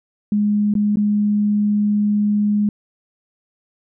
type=tone with dropouts; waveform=sine; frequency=207.7 Hz; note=G#3; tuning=in tune; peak=-14 dBFS; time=0.32-2.69 s; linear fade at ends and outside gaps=2 ms; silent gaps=0.739-0.752 / 0.958-0.97 s; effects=none